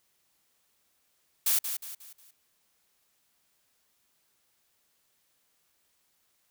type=noise with echo; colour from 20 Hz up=blue; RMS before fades=-25 dBFS; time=1.46-1.59 s; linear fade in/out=5 ms; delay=180 ms; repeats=4; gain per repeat=-8 dB; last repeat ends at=2.31 s; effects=white hiss -72 dBFS RMS until 6.5 s